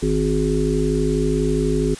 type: harmonic tone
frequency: 52.2 Hz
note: G#1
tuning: 10 cents sharp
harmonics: 1 / 3 / 5 / 7 / 8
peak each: -23 / -23 / -23 / -23 / -23 dBFS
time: 0.02-1.95 s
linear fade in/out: 10 ms
effects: white hiss -38 dBFS RMS until 1.99 s + resampled to 22050 Hz